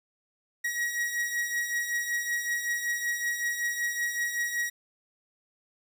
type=beating tone pair; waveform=45% pulse; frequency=1900 / 1905.3 Hz; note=A#6 / A#6; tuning=+33 / +37 cents; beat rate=5.3 Hz; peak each=-35 / -29 dBFS; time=0.64-4.7 s; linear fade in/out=10 ms; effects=none